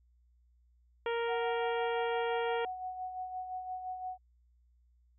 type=harmonic tone; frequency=466.3 Hz; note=A#4; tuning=1 cent sharp; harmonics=1 / 2 / 3 / 4 / 5 / 6 / 7; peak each=-32 / -38 / -42 / -44 / -46 / -48 / -49 dBFS; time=1.06-2.65 s; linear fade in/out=2 ms
type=tone with tremolo; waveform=sine; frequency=740 Hz; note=F#5; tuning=in tune; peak=-35 dBFS; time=1.27-4.18 s; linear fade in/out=50 ms; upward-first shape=sine; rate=5.8 Hz; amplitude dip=50%
effects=added 60 Hz sine -64 dBFS peak until 5.18 s